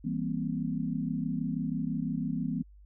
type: chord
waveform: sine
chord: C dominant seventh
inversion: first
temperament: just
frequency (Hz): 163.52 / 196.22 / 235.5 / 261.6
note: E3 / G3 / Bb3 / C4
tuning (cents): -14 / +2 / +18 / 0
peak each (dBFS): -34 / -36 / -34 / -35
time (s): 0.04-2.63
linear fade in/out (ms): 10
effects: added 50 Hz sine -51 dBFS peak until 2.85 s